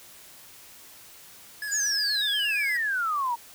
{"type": "tone with vibrato", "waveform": "square", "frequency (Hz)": 1670, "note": "G#6", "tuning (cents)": 9, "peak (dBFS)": -31, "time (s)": [1.62, 2.77], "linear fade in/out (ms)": 2, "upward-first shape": "square", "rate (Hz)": 8.4, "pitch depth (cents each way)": 32}
{"type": "exponential sweep", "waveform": "sine", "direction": "down", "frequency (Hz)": [7130, 918], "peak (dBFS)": -24, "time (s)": [1.71, 3.36], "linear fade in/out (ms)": 20}
{"effects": ["white hiss -49 dBFS RMS until 3.54 s"]}